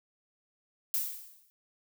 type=noise with exponential decay; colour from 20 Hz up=violet; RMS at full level=-28 dBFS; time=0.94-1.5 s; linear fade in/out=0 ms; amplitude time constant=120 ms; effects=none